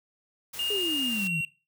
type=noise; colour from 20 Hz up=white; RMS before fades=-40 dBFS; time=0.53-1.28 s; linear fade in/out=10 ms
type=tone with pitch glide; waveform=triangle; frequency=2831 to 2742 Hz; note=F7 to F7; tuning=+23 to -32 cents; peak=-26 dBFS; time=0.59-1.45 s; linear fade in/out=2 ms; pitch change=-55 cents; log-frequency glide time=1.06-1.23 s
type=exponential sweep; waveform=sine; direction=down; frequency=429.4 to 150 Hz; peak=-30 dBFS; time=0.7-1.41 s; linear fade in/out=5 ms
effects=noise-tail reverb RT60 0.3 s tail -18 dB re dry

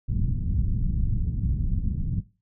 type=low-pass noise; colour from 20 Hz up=pink; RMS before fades=-25 dBFS; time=0.08-2.21 s; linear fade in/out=10 ms; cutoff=180 Hz; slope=24 dB/octave; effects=noise-tail reverb RT60 0.3 s tail -18 dB re dry

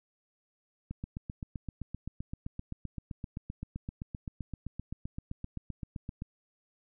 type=click train; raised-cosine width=5 ms; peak=-25 dBFS; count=42; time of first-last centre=0.91-6.221 s; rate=7.72 Hz; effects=none

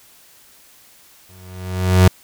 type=tone with exponential growth; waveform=35% pulse; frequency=92.1 Hz; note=F#2; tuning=7 cents flat; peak=-4 dBFS; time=1.29-2.08 s; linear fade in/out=5 ms; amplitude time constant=170 ms; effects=white hiss -49 dBFS RMS until 2.23 s

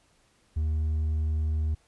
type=tone with hard clipping; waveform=sine; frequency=77.7 Hz; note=D#2; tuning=2 cents flat; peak=-25 dBFS; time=0.56-1.75 s; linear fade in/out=10 ms; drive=2 dB; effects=pink hiss -65 dBFS RMS until 1.87 s + resampled to 24000 Hz

